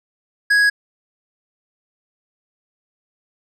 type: tone with tanh clipping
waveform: triangle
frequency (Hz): 1661.2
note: G#6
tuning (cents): 0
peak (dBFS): -13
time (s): 0.5-0.7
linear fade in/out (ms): 10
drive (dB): 13
effects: none